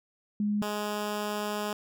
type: tone pair in turn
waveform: sine / 10% pulse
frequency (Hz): 207.7 / 208.7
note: G#3 / G#3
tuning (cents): 0 / +9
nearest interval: unison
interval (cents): 9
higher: second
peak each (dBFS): -25 / -22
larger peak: second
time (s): 0.4-0.62 / 0.62-1.73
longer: second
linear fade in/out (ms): 2
effects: none